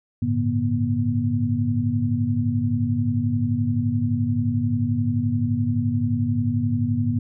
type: tone cluster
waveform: sine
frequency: 101 / 112.5 / 144.6 / 241.6 Hz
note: G#2 / A2 / D3 / B3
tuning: -48 / +39 / -27 / -38 cents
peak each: -25 / -24 / -30 / -23 dBFS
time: 0.22-7.19 s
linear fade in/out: 5 ms
effects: none